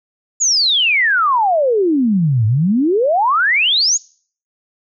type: exponential two-way sweep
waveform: sine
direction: down then up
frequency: 7020 to 103.83 to 7020 Hz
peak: -11 dBFS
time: 0.4-3.98 s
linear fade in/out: 20 ms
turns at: 2.46 s
effects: noise-tail reverb RT60 0.5 s tail -24 dB re dry